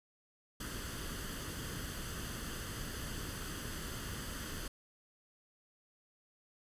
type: noise with comb filter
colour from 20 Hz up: pink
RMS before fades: -42 dBFS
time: 0.6-4.68 s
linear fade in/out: 5 ms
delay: 0.64 ms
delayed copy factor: +0.6
effects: resampled to 32000 Hz